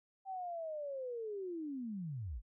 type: linear sweep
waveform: sine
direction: down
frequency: 781 to 41.2 Hz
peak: -39 dBFS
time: 0.25-2.42 s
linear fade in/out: 50 ms
effects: none